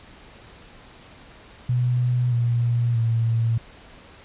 sine tone with pitch steps, 123.47 / 118.99 / 114.67 Hz, B2 / A#2 / A#2, 0 / +36 / -28 cents, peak -18 dBFS, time 1.69-3.58 s, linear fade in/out 5 ms, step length 630 ms, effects pink hiss -47 dBFS RMS until 4.24 s + resampled to 8000 Hz

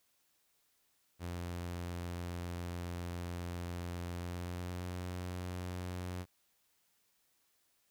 sawtooth tone with pitch glide, 87.31 to 90.02 Hz, F2 to F#2, 0 to -47 cents, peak -35 dBFS, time 1.19-6.26 s, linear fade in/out 50 ms, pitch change +53 cents, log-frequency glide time 4.13-5.01 s, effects white hiss -75 dBFS RMS until 7.9 s

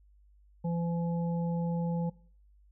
harmonic tone, 169.6 Hz, E3, 50 cents sharp, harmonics 1 / 3 / 5, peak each -29 / -39 / -43 dBFS, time 0.64-2.1 s, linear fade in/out 10 ms, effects noise-tail reverb RT60 0.5 s tail -21 dB re dry + added 50 Hz sine -58 dBFS peak until 2.71 s

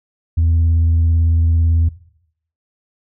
sine tone with vibrato, 82.41 Hz, E2, in tune, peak -9 dBFS, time 0.37-1.89 s, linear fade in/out 10 ms, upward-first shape sine, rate 18 Hz, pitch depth 23 cents each way, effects noise-tail reverb RT60 0.7 s tail -19 dB re dry + tanh soft clip ceiling -9 dBFS

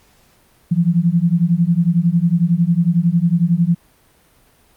sine beating tone pair, 165.5 / 176.5 Hz, E3 / F3, +7 / +19 cents, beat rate 11 Hz, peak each -15 dBFS, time 0.71-3.75 s, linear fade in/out 10 ms, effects pink hiss -54 dBFS RMS until 4.76 s + Opus 48 kbps

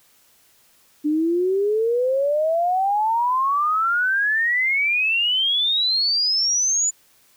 sine exponential sweep, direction up, 293.7 to 7040 Hz, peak -17 dBFS, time 1.04-6.91 s, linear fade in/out 20 ms, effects white hiss -57 dBFS RMS until 7.36 s

